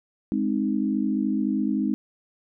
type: chord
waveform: sine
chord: Ab major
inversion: none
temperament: equal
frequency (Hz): 207.7 / 261.6 / 311.1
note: Ab3 / C4 / Eb4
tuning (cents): 0 / 0 / 0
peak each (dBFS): -25 / -26 / -27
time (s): 0.32-1.94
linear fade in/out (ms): 0
effects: none